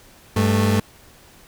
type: tone pair together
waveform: 30% pulse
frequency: 99.6 / 220 Hz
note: G2 / A3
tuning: +28 / 0 cents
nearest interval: octave + major second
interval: 1372 cents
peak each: -15 / -17 dBFS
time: 0.36-0.8 s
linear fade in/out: 5 ms
effects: pink hiss -49 dBFS RMS until 1.47 s